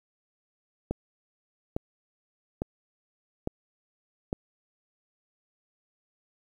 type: click train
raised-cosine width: 2 ms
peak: -15 dBFS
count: 5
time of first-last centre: 0.91-4.329 s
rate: 1.17 Hz
effects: 9-bit